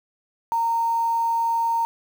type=tone with quantisation; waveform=sine; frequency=922 Hz; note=A#5; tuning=19 cents flat; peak=-19 dBFS; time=0.52-1.85 s; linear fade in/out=0 ms; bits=7; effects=none